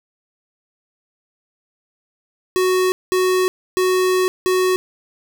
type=tone bursts at uneven times; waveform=square; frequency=370 Hz; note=F#4; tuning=in tune; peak=-15 dBFS; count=4; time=2.56-2.92 / 3.12-3.48 / 3.77-4.28 / 4.46-4.76 s; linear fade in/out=0 ms; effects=none